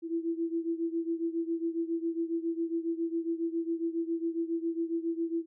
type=beating tone pair; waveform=sine; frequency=330.4 / 337.7 Hz; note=E4 / E4; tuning=+4 / +42 cents; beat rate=7.3 Hz; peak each=-31 / -34 dBFS; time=0.02-5.46 s; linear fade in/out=50 ms; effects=none